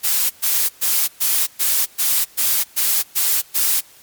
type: noise bursts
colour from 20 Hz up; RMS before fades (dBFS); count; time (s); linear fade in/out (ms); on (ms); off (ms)
blue; -17; 10; 0.03-3.81; 20; 270; 120
effects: white hiss -47 dBFS RMS until 4.02 s + MP3 96 kbps